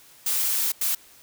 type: noise bursts at uneven times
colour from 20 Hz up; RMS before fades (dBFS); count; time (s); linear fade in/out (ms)
blue; -24; 2; 0.26-0.72 / 0.81-0.95; 5
effects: white hiss -52 dBFS RMS until 1.22 s